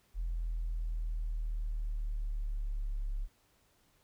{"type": "exponential sweep", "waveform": "sine", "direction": "down", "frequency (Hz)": [42.1, 34.65], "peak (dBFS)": -31, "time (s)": [0.14, 3.28], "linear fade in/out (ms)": 50, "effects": ["tanh soft clip ceiling -29 dBFS", "pink hiss -70 dBFS RMS until 4.03 s"]}